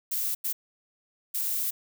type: noise bursts at uneven times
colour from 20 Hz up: violet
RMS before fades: -29 dBFS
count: 3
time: 0.11-0.35 / 0.44-0.53 / 1.34-1.71 s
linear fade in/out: 10 ms
effects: none